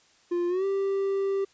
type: tone with pitch glide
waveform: triangle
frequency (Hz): 349.2 to 392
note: F4 to G4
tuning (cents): 0 to 0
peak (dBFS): -22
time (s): 0.31-1.45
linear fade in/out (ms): 10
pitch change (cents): +200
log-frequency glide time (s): 0.48-0.65
effects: white hiss -61 dBFS RMS until 1.53 s + resampled to 16000 Hz